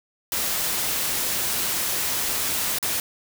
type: noise with dropouts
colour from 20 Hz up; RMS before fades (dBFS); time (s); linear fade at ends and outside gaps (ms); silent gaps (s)
white; -25; 0.32-3; 1; 2.786-2.827
effects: none